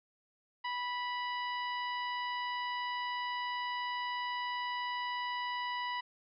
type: harmonic tone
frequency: 983 Hz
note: B5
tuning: 8 cents flat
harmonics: 1 / 2 / 3 / 4 / 5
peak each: -36 / -40 / -44 / -51 / -52 dBFS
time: 0.64-6.01 s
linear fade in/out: 10 ms
effects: none